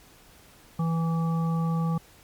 harmonic tone, 164.8 Hz, E3, in tune, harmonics 1 / 3 / 5 / 7, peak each -23 / -39 / -38 / -37 dBFS, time 0.79-1.98 s, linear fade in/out 5 ms, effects pink hiss -54 dBFS RMS until 2.23 s + MP3 96 kbps

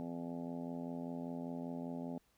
harmonic tone, 85.1 Hz, F2, 44 cents flat, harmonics 2 / 3 / 4 / 5 / 6 / 7 / 8 / 9 / 10, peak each -46 / -42 / -56 / -52 / -57 / -51 / -56 / -57 / -57 dBFS, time 0-2.18 s, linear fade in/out 0 ms, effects pink hiss -74 dBFS RMS until 2.37 s

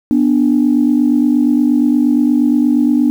sine tone pair together, 245.8 / 294.3 Hz, B3 / D4, -8 / +4 cents, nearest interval minor third, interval 312 cents, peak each -11 dBFS, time 0.11-3.1 s, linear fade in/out 0 ms, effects tanh soft clip ceiling -2 dBFS + 7-bit

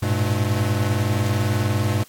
square tone cluster, 99.3 / 109.5 / 119.4 / 212.6 Hz, G2 / A2 / A#2 / G#3, +23 / -8 / +42 / +41 cents, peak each -22 / -31 / -24 / -30 dBFS, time 0.02-2.04 s, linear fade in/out 10 ms, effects white hiss -49 dBFS RMS until 2.08 s + AAC 64 kbps

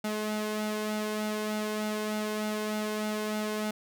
sawtooth tone with flanger, 213.2 Hz, G#3, 46 cents sharp, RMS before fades -32 dBFS, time 0.04-3.71 s, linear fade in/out 5 ms, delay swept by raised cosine 1.4 to 1.95 ms, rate 3.3 Hz, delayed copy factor +0.55, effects none

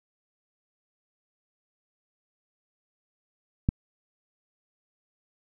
click, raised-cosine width 5 ms, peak -9 dBFS, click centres 3.689 s, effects none

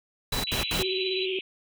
sine tone with tremolo, 3951 Hz, B7, in tune, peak -28 dBFS, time 0.32-1.26 s, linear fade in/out 5 ms, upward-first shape triangle, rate 19 Hz, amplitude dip 70%
pink noise bursts, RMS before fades -29 dBFS, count 3, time 0.32-0.828 s, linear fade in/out 5 ms, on 120 ms, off 74 ms
white band-pass noise, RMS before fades -34 dBFS, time 0.47-1.41 s, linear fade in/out 2 ms, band 2400 to 3300 Hz, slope 96 dB/octave
sine tone with vibrato, 375.8 Hz, F#4, 27 cents sharp, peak -28 dBFS, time 0.79-1.39 s, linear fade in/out 2 ms, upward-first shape square, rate 16 Hz, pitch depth 22 cents each way
effects none

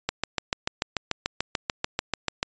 click train, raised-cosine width 0.2 ms, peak -7 dBFS, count 17, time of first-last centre 0.09-2.429 s, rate 6.84 Hz, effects resampled to 16000 Hz

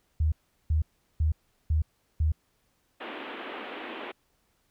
sine tone bursts, 77.78 Hz, D#2, in tune, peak -21 dBFS, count 5, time 0.2-2.32 s, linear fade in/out 5 ms, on 120 ms, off 380 ms
pink band-pass noise, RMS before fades -39 dBFS, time 3-4.12 s, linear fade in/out 10 ms, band 240 to 3300 Hz, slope 48 dB/octave
effects pink hiss -71 dBFS RMS until 4.7 s

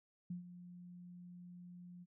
sine tone with ADSR envelope, 177.2 Hz, F3, 25 cents sharp, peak -39 dBFS, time 0.3-2.06 s, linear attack 6 ms, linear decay 120 ms, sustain -12 dB, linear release 37 ms, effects none

